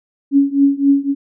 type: tone with tremolo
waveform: sine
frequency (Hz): 279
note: C#4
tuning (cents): +11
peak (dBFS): -6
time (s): 0.31-1.15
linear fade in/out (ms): 50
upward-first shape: triangle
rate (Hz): 3.8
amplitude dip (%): 95
effects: none